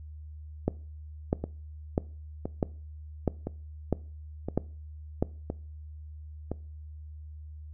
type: two click trains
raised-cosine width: 2 ms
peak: -18 / -11 dBFS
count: 6 / 8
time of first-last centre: 1.44-6.516 / 0.68-5.225 s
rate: 0.985 / 1.54 Hz
effects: noise-tail reverb RT60 0.4 s tail -21 dB re dry + added 76 Hz sine -41 dBFS peak until 7.73 s